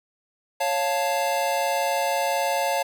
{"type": "chord", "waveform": "square", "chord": "Db augmented", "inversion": "none", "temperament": "equal", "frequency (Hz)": [554.4, 698.5, 880], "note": ["Db5", "F5", "A5"], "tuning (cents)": [0, 0, 0], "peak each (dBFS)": -27, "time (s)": [0.6, 2.83], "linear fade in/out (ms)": 10, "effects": []}